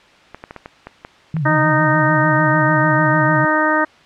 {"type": "clicks", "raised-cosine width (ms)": 0.5, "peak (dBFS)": -16, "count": 8, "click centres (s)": [0.346, 0.439, 0.509, 0.563, 0.659, 0.87, 1.049, 1.367]}
{"type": "tone with vibrato", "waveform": "sine", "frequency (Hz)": 147.4, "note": "D3", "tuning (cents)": 7, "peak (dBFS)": -17, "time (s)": [1.34, 3.45], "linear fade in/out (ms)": 2, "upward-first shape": "sine", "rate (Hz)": 6.7, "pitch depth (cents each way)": 180}
{"type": "harmonic tone", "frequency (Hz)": 309, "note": "D#4", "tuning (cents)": -12, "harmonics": [1, 2, 3, 4, 5, 6], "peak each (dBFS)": [-20, -20, -20, -20, -20, -20], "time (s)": [1.45, 3.85], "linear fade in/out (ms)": 10}
{"effects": ["white hiss -47 dBFS RMS until 4.05 s", "low-pass 3000 Hz 12 dB/octave"]}